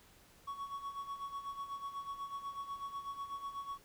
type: tone with tremolo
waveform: triangle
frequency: 1116 Hz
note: C#6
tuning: 11 cents sharp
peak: -36 dBFS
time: 0.47-3.78 s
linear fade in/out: 10 ms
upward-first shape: sine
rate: 8.1 Hz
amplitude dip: 70%
effects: pink hiss -63 dBFS RMS until 3.84 s